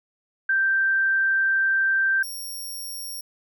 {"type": "tone pair in turn", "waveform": ["sine", "10% pulse"], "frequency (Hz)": [1568, 5570], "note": ["G6", "F8"], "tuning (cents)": [0, -5], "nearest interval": "octave + minor seventh", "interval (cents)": 2195, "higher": "second", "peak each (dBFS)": [-18, -26], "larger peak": "first", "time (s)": [[0.49, 2.23], [2.23, 3.21]], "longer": "first", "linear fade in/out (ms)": 5, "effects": []}